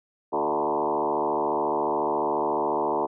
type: tone with frequency modulation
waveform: sine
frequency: 659.3 Hz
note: E5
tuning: in tune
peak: -22 dBFS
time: 0.32-3.07 s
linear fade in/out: 20 ms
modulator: 74.2 Hz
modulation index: 4.7
effects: none

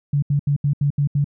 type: tone bursts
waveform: sine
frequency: 143.2 Hz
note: D3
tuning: 43 cents flat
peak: -15 dBFS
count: 7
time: 0.13-1.244 s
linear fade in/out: 5 ms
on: 94 ms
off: 76 ms
effects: none

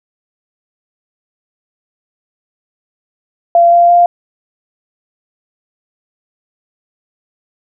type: tone with pitch steps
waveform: sine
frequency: 686 / 692 / 698 Hz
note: F5 / F5 / F5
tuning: -31 / -16 / -1 cents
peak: -4 dBFS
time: 3.55-4.06 s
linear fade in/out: 2 ms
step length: 170 ms
effects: none

